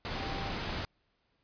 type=tone in noise; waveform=sine; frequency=784 Hz; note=G5; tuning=in tune; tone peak=-42 dBFS; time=0.16-0.51 s; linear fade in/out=0 ms; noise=pink; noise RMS=-36 dBFS; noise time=0.05-0.85 s; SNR=-9 dB; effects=pink hiss -75 dBFS RMS until 1.43 s + resampled to 11025 Hz